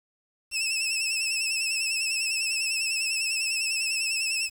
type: tone with vibrato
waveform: 20% pulse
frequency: 2637 Hz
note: E7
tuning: in tune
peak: -20 dBFS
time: 0.51-4.5 s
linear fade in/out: 50 ms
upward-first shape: sine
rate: 10 Hz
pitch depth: 57 cents each way
effects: 8-bit